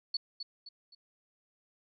sine tone with echo, 4435 Hz, C#8, in tune, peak -29 dBFS, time 0.14-0.17 s, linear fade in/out 5 ms, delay 260 ms, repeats 3, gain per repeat -8 dB, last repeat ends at 0.95 s, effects none

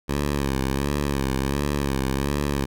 10% pulse tone with vibrato, 69.3 Hz, C#2, in tune, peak -14 dBFS, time 0.08-2.66 s, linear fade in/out 20 ms, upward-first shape sine, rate 1.4 Hz, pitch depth 77 cents each way, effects none

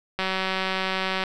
click train, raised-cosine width 0.3 ms, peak -10 dBFS, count 199, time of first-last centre 0.19-1.238 s, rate 189 Hz, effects none

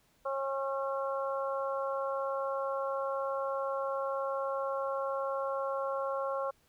harmonic tone, 272.1 Hz, C#4, 32 cents flat, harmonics 2 / 3 / 4 / 5, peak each -33 / -42 / -37 / -41 dBFS, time 0.25-6.51 s, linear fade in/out 10 ms, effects pink hiss -69 dBFS RMS until 6.68 s

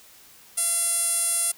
sawtooth tone with band-pass filter, 682 Hz, F5, 41 cents flat, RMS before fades -24 dBFS, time 0.57-1.52 s, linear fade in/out 10 ms, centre 9800 Hz, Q 7.4, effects white hiss -51 dBFS RMS until 1.57 s

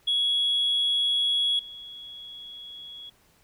sine tone with level steps, 3346 Hz, G#7, 12 cents sharp, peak -20 / -39 dBFS, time 0.07-3.1 s, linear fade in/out 10 ms, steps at 1.59 s, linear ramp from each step 2 ms, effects tanh soft clip ceiling -18 dBFS + pink hiss -62 dBFS RMS until 3.43 s

